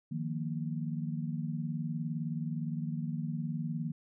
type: chord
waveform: sine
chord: Eb suspended second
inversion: none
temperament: just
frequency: 155.56 / 175.01 / 233.3 Hz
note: Eb3 / F3 / Bb3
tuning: 0 / +4 / +2 cents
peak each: -35 / -39 / -38 dBFS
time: 0.11-3.92 s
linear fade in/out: 10 ms
effects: none